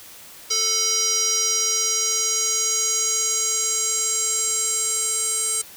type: tone with band-pass filter sweep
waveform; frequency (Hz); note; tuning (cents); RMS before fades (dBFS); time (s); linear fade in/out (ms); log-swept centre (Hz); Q
square; 441.4; A4; +5; -22; 0.5-5.62; 10; 5400 to 8300; 5.7
effects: white hiss -43 dBFS RMS until 5.76 s